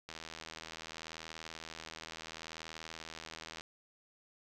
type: click train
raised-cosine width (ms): 0.2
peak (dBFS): -27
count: 285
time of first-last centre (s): 0.09-3.609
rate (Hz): 80.7
effects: none